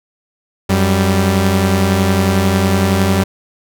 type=tone pair together; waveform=sawtooth; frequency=92.2 / 195.36 Hz; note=F#2 / G3; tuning=-6 / -6 cents; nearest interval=octave + minor second; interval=1300 cents; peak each=-10 dBFS; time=0.69-3.24 s; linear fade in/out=10 ms; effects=none